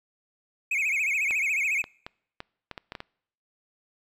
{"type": "tone with vibrato", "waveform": "triangle", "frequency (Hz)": 2349, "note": "D7", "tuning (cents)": 0, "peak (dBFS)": -22, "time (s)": [0.71, 1.82], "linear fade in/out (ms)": 5, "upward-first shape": "sine", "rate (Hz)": 14, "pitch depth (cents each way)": 170}
{"type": "clicks", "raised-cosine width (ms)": 0.3, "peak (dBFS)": -20, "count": 9, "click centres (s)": [1.309, 1.841, 2.065, 2.404, 2.713, 2.778, 2.921, 2.952, 3.004]}
{"effects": ["noise-tail reverb RT60 0.7 s tail -26 dB re dry"]}